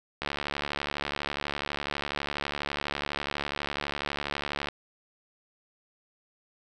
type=click train; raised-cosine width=0.3 ms; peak=-14 dBFS; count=323; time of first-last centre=0.22-4.686 s; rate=72.1 Hz; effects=none